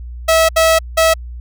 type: tone bursts at uneven times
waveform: sawtooth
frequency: 649 Hz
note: E5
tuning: 27 cents flat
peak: -5 dBFS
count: 3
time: 0.28-0.49 / 0.56-0.79 / 0.97-1.14 s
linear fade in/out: 10 ms
effects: added 60 Hz sine -26 dBFS peak until 1.4 s